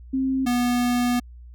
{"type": "tone pair in turn", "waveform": ["sine", "square"], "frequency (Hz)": [264.7, 244.1], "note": ["C4", "B3"], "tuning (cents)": [20, -20], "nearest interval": "minor second", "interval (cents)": 140, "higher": "first", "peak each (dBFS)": -20, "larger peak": "neither", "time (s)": [[0.13, 0.46], [0.46, 1.2]], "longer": "second", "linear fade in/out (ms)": 10, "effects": ["added 60 Hz sine -40 dBFS peak until 1.54 s"]}